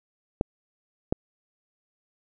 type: clicks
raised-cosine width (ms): 2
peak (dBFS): -9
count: 2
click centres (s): 0.411 / 1.125
effects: none